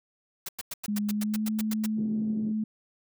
white noise bursts, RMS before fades -35 dBFS, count 12, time 0.46-1.863 s, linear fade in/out 5 ms, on 28 ms, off 97 ms
sine tone with pitch glide, 207.7 to 216.4 Hz, G#3 to A3, 0 to -29 cents, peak -26 dBFS, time 0.88-2.64 s, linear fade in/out 5 ms, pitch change +71 cents, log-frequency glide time 1.08-1.47 s
pink band-pass noise, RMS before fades -41 dBFS, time 1.96-2.53 s, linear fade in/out 20 ms, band 150 to 340 Hz, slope 24 dB/octave
effects none

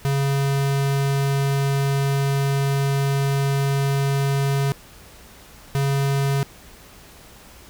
square tone pair in turn, 138.59 / 138.59 Hz, C#3 / C#3, 0 / 0 cents, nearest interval unison, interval 0 cents, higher neither, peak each -19 dBFS, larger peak neither, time 0.05-4.72 / 5.75-6.43 s, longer first, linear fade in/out 0 ms, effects added 60 Hz sine -53 dBFS peak until 7.69 s + pink hiss -46 dBFS RMS until 7.69 s

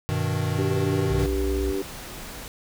square chord, G augmented, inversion none, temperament equal, 98 / 123.47 / 155.56 Hz, G2 / B2 / D#3, 0 / 0 / 0 cents, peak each -28 / -29 / -28 dBFS, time 0.09-1.26 s, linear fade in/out 0 ms
harmonic tone, 97.1 Hz, G2, 16 cents flat, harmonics 3 / 4 / 5, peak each -30 / -26 / -37 dBFS, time 0.58-1.82 s, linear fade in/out 5 ms
sine tone, 61.2 Hz, B1, 15 cents flat, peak -25 dBFS, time 1.1-1.72 s, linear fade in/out 10 ms
pink noise, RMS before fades -38 dBFS, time 1.19-2.48 s, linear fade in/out 0 ms
effects none

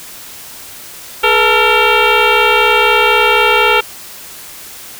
sine tone with frequency modulation, 938 Hz, A#5, 11 cents sharp, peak -7 dBFS, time 1.23-3.81 s, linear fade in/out 10 ms, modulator 453 Hz, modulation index 5, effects white hiss -32 dBFS RMS until 4.99 s

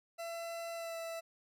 40% pulse tone with pitch glide, 672 to 661.6 Hz, E5 to E5, +33 to +6 cents, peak -39 dBFS, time 0.18-1.21 s, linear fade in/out 20 ms, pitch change -27 cents, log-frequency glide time 0.74-0.97 s, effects none

